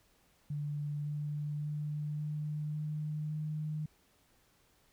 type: tone with pitch steps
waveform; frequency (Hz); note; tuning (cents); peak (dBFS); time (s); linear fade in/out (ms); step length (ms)
sine; 146.83 / 148.11 / 149.4 / 150.7 / 152.01 / 153.33; D3 / D3 / D3 / D3 / D#3 / D#3; 0 / +15 / +30 / +45 / -40 / -25; -34; 0.5-3.86; 5; 560
effects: pink hiss -69 dBFS RMS until 4.92 s